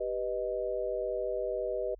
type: chord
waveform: sine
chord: G augmented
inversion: none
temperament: equal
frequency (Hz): 392 / 493.9 / 622.3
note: G4 / B4 / D#5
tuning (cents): 0 / 0 / 0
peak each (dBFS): -36 / -34 / -34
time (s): 0-1.95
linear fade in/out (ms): 10
effects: added 45 Hz sine -51 dBFS peak until 1.99 s